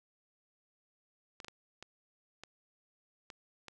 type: clicks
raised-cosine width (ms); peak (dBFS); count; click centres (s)
0.2; -29; 7; 1.402 / 1.446 / 1.483 / 1.826 / 2.436 / 3.302 / 3.683
effects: none